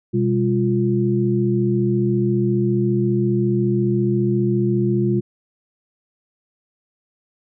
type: tone cluster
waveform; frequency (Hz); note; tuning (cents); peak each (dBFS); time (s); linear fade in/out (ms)
sine; 125.7 / 200.3 / 350.5; B2 / G3 / F4; +31 / +38 / +6; -20; 0.13-5.21; 20
effects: none